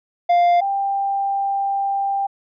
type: tone pair in turn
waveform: triangle / sine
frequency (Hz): 698.5 / 791.5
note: F5 / G5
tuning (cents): 0 / +17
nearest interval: major second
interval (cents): 217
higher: second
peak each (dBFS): -10 / -18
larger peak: first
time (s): 0.29-0.61 / 0.61-2.27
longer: second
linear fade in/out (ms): 10
effects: resampled to 11025 Hz